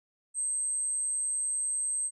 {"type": "tone", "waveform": "sine", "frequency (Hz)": 8290, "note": "C9", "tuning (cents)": -17, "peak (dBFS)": -28, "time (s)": [0.34, 2.11], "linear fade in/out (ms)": 50, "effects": []}